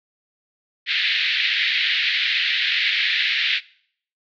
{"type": "band-pass noise", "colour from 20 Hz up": "pink", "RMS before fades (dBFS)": -21, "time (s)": [0.86, 3.61], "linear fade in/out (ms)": 50, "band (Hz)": [1800, 4100], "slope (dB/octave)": 48, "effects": ["noise-tail reverb RT60 0.6 s tail -22 dB re dry"]}